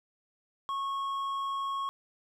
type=tone with hard clipping; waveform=sine; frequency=1097 Hz; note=C#6; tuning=18 cents flat; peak=-32 dBFS; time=0.69-1.89 s; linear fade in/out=0 ms; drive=5 dB; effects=none